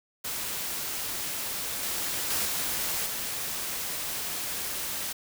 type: noise with level steps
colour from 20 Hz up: white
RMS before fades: -33 / -31 / -28 / -30 / -33 dBFS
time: 0.24-5.13 s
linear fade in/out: 10 ms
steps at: 1.83 / 2.3 / 2.45 / 3.06 s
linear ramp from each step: 2 ms
effects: none